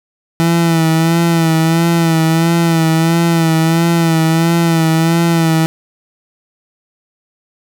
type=tone with vibrato; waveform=30% pulse; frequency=164.81 Hz; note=E3; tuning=in tune; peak=-7 dBFS; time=0.4-5.66 s; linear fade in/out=0 ms; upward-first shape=sine; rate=1.5 Hz; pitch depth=43 cents each way; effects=none